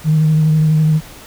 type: tone with vibrato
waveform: sine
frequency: 155.56 Hz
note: D#3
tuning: in tune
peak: -8 dBFS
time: 0.04-1.01 s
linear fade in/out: 50 ms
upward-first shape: triangle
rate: 12 Hz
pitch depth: 27 cents each way
effects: tanh soft clip ceiling -5 dBFS + pink hiss -37 dBFS RMS until 1.26 s